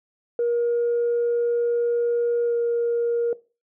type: tone with pitch glide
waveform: sine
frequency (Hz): 474.3 to 471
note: A#4 to A#4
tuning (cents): +30 to +18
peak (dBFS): -18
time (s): 0.39-3.33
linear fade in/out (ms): 2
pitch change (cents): -12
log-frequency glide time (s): 2.45-2.54
effects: noise-tail reverb RT60 0.3 s tail -19 dB re dry + tanh soft clip ceiling -16 dBFS